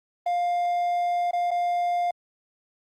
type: tone with dropouts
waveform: triangle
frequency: 703 Hz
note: F5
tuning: 11 cents sharp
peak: -20 dBFS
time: 0.26-2.11 s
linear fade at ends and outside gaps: 5 ms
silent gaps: 1.311-1.331 / 1.508-1.513 s
effects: Opus 24 kbps